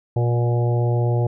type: harmonic tone with a mistuned harmonic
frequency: 119.5 Hz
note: A#2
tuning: 43 cents sharp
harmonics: 1 / 3 / 4 / 5 / 6 / 7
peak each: -17 / -27 / -29 / -31 / -33 / -34 dBFS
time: 0.16-1.27 s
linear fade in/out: 5 ms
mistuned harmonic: 6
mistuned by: +19 cents
effects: none